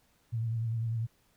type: tone with vibrato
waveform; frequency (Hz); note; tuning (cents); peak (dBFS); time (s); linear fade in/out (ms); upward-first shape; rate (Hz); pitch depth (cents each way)
sine; 114.1; A#2; -37; -29; 0.32-1.07; 20; triangle; 10; 56
effects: pink hiss -69 dBFS RMS until 1.36 s